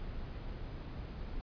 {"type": "noise", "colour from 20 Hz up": "brown", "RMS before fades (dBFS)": -42, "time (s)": [0, 1.41], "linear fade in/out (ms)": 0, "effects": ["resampled to 11025 Hz"]}